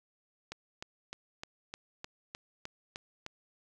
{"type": "click train", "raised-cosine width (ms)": 0.2, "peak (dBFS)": -23, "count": 10, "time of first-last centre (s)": [0.52, 3.264], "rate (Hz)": 3.28, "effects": []}